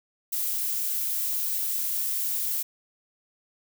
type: noise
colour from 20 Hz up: violet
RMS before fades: -28 dBFS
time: 0.32-2.63 s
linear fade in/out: 10 ms
effects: none